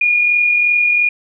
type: tone with amplitude modulation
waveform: sine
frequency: 2435 Hz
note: D#7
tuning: 38 cents flat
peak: -9 dBFS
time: 0.01-1.09 s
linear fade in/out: 5 ms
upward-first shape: sine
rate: 42.8 Hz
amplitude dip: 35%
effects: none

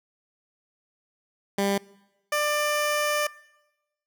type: tone pair in turn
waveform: 15% pulse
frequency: 198.9 / 594.7 Hz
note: G3 / D5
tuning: +25 / +22 cents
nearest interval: octave + perfect fifth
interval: 1897 cents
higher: second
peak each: -16 dBFS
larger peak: neither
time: 1.58-1.78 / 2.32-3.27 s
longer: second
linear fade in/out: 5 ms
effects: noise-tail reverb RT60 1.0 s tail -23 dB re dry

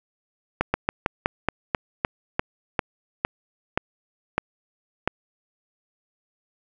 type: slowing click train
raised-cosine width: 0.5 ms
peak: -5 dBFS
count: 14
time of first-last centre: 0.61-5.076 s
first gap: 130 ms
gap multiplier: 1.15
effects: none

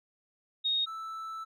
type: tone pair in turn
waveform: sine / triangle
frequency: 3729 / 1318.4 Hz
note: A#7 / E6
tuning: 0 / 0 cents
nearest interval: octave + tritone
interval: 1800 cents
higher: first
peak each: -26 / -35 dBFS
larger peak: first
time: 0.64-0.86 / 0.86-1.45 s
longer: second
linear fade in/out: 20 ms
effects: none

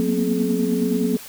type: tone cluster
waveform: sine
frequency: 183 / 230.5 / 240.1 / 261.9 / 426.9 Hz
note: F#3 / A#3 / B3 / C4 / G#4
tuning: -19 / -19 / -49 / +2 / +48 cents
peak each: -24 dBFS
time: 0-1.17 s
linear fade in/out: 0 ms
effects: tanh soft clip ceiling -7 dBFS + white hiss -39 dBFS RMS until 1.28 s

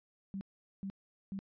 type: tone bursts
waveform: sine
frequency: 194.9 Hz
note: G3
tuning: 10 cents flat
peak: -37 dBFS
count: 3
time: 0.34-1.39 s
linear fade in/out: 0 ms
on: 70 ms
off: 420 ms
effects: resampled to 11025 Hz

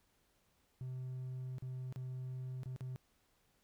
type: tone with dropouts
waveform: triangle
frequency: 128.5 Hz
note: C3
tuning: 31 cents flat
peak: -38 dBFS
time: 0.81-2.96 s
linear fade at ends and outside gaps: 0 ms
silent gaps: 1.583-1.623 / 1.925-1.96 / 2.633-2.658 / 2.762-2.808 s
effects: tanh soft clip ceiling -34 dBFS + pink hiss -75 dBFS RMS until 3.63 s

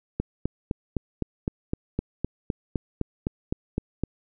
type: click train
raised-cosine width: 3 ms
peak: -12 dBFS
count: 16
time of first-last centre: 0.2-4.036 s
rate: 3.91 Hz
effects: none

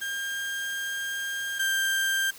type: tone pair in turn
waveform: 35% pulse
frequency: 1604 / 1582.8 Hz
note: G6 / G6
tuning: +39 / +16 cents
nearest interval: unison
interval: 23 cents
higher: first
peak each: -28 / -22 dBFS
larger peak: second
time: 0.01-1.59 / 1.59-2.31 s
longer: first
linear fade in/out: 10 ms
effects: white hiss -47 dBFS RMS until 2.38 s

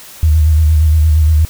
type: tone with vibrato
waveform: sine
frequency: 77.78 Hz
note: D#2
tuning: in tune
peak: -6 dBFS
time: 0.23-1.45 s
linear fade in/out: 0 ms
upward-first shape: square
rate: 8.6 Hz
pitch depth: 45 cents each way
effects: white hiss -35 dBFS RMS until 1.49 s

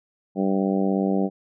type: harmonic tone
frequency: 97 Hz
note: G2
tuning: 18 cents flat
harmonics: 2 / 3 / 4 / 5 / 6 / 7 / 8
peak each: -22 / -26 / -28 / -30 / -32 / -33 / -34 dBFS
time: 0.35-1.3 s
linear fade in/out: 50 ms
effects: none

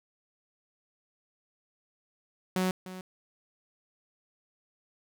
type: tone with echo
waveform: sawtooth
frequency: 185.2 Hz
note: F#3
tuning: 2 cents sharp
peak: -22 dBFS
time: 2.56-2.71 s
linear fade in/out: 2 ms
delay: 300 ms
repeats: 1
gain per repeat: -14 dB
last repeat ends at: 3.01 s
effects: none

